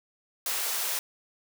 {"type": "high-pass noise", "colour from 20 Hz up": "white", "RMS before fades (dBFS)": -30, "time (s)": [0.46, 0.99], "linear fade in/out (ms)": 2, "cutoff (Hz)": 450, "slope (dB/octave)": 24, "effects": []}